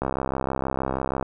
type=click train; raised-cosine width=1 ms; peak=-11 dBFS; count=81; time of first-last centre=0.02-1.227 s; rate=66.3 Hz; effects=none